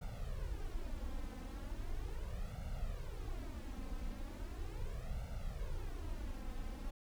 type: noise with flanger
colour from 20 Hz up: brown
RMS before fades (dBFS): -42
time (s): 0.01-6.91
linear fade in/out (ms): 10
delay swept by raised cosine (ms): 1.4 to 3.9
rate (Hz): 0.38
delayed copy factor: +0.8
effects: none